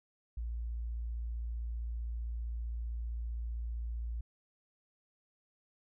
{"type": "tone", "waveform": "sine", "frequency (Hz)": 57.7, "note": "A#1", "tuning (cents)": -17, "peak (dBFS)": -35, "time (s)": [0.37, 4.21], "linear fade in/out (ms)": 5, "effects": []}